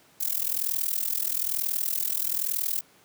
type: noise with amplitude modulation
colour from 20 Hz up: violet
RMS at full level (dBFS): -24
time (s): 0.2-2.81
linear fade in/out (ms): 10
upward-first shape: sine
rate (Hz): 41.1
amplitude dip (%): 90
effects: pink hiss -58 dBFS RMS until 3.04 s + high-pass 150 Hz 12 dB/octave